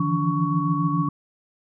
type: tone cluster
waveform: sine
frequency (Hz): 149.3 / 163.2 / 170.3 / 287.6 / 1117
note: D3 / E3 / F3 / D4 / C#6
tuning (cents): +29 / -17 / -43 / -36 / +13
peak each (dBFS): -26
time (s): 0-1.09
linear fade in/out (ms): 5
effects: none